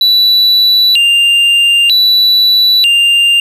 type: tone with vibrato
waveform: triangle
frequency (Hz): 3324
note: G#7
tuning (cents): +1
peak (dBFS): -4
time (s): 0.01-3.4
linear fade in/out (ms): 2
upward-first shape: square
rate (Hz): 0.53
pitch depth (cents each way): 300
effects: none